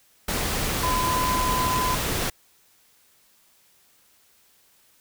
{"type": "tone in noise", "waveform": "sine", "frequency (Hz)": 1011, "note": "B5", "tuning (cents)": 40, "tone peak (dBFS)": -23, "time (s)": [0.83, 1.95], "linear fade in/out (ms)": 5, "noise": "pink", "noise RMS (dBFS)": -26, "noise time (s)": [0.28, 2.3], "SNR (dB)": 0, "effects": ["white hiss -60 dBFS RMS until 5 s"]}